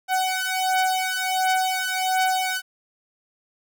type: beating tone pair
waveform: sawtooth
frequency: 749 / 750.4 Hz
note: F#5 / F#5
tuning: +21 / +24 cents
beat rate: 1.4 Hz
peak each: -20 dBFS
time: 0.08-2.62 s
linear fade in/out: 50 ms
effects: none